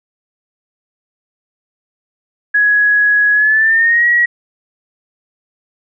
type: tone with pitch glide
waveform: sine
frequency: 1674 to 1911.8 Hz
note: G#6 to A#6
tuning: +13 to +43 cents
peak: -8 dBFS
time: 2.54-4.26 s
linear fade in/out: 10 ms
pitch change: +230 cents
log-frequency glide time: 3.33-4.07 s
effects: none